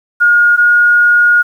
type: tone pair in turn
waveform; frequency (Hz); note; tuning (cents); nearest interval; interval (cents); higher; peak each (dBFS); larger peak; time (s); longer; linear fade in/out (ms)
sine; 1429 / 1435.8; F6 / F6; +39 / +48; unison; 9; second; -5; neither; 0.2-0.57 / 0.57-1.43; second; 20
effects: 7-bit